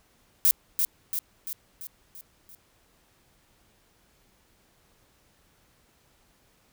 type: noise with echo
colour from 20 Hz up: violet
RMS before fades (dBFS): -19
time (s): 0.45-0.51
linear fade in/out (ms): 0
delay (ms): 340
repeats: 6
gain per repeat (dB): -5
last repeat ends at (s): 2.55
effects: pink hiss -64 dBFS RMS until 6.72 s